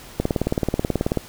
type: click train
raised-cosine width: 2 ms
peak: -6 dBFS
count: 19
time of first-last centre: 0.2-1.173 s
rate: 18.5 Hz
effects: pink hiss -42 dBFS RMS until 1.28 s